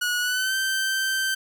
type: tone with pitch glide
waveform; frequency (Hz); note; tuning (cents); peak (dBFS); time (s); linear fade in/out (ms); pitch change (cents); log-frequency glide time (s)
sawtooth; 1459 to 1554.7; F#6 to G6; -25 to -15; -19; 0.01-1.35; 10; +110; 0.2-0.55
effects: none